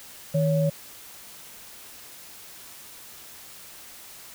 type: tone pair together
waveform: sine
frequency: 157.43 / 561 Hz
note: D#3 / C#5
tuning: +21 / +21 cents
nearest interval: octave + minor seventh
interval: 2200 cents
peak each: -21 / -24 dBFS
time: 0.34-0.7 s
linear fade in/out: 10 ms
effects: white hiss -45 dBFS RMS until 4.34 s